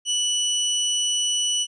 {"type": "tone", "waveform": "25% pulse", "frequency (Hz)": 2960, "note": "F#7", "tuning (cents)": 0, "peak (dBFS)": -17, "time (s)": [0.05, 1.67], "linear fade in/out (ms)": 50, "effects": ["resampled to 22050 Hz"]}